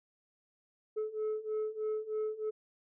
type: beating tone pair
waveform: sine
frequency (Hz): 429.6 / 432.8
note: A4 / A4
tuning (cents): -41 / -29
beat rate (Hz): 3.2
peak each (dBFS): -35 / -33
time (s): 0.96-2.51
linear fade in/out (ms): 20
effects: tanh soft clip ceiling -30 dBFS